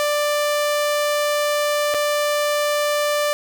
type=tone with dropouts; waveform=sawtooth; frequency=590 Hz; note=D5; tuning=8 cents sharp; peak=-14 dBFS; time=0-3.33 s; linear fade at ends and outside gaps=0 ms; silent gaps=1.94-1.945 s; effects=none